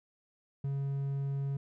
triangle tone, 138.6 Hz, C#3, in tune, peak -29 dBFS, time 0.64-1.57 s, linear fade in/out 5 ms, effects none

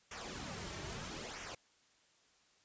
pink noise with flanger, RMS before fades -45 dBFS, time 0.11-1.55 s, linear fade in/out 5 ms, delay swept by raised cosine 0.23 to 4.13 ms, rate 0.77 Hz, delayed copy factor -0.65, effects white hiss -70 dBFS RMS until 2.64 s + resampled to 16000 Hz

